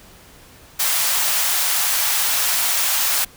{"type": "high-pass noise", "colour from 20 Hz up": "white", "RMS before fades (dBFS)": -19, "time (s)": [0.79, 3.25], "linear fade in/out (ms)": 10, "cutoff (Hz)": 670, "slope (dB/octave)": 24, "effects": ["pink hiss -46 dBFS RMS until 3.36 s"]}